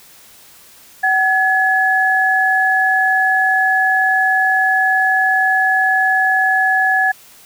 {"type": "tone pair together", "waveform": "sine", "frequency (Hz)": [757.3, 1699], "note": ["F#5", "G#6"], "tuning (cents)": [40, 39], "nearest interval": "octave + major second", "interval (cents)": 1399, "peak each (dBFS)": [-16, -13], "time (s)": [1.03, 7.12], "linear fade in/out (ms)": 10, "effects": ["white hiss -44 dBFS RMS until 7.45 s"]}